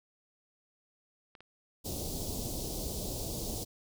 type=clicks; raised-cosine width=0.3 ms; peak=-35 dBFS; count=2; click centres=1.352 / 1.406 s
type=band-stop noise; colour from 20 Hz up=pink; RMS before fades=-37 dBFS; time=1.84-3.65 s; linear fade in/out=20 ms; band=680 to 4100 Hz; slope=24 dB/octave
effects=none